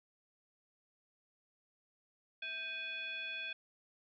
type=tone with frequency modulation; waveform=sine; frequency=2489 Hz; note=D#7; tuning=in tune; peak=-39 dBFS; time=2.42-3.53 s; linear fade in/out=5 ms; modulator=917 Hz; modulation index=0.98; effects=none